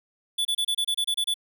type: tone bursts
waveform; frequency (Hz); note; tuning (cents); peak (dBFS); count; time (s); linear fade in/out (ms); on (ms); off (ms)
square; 3461; A7; -29; -23; 10; 0.38-1.342; 10; 71; 28
effects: none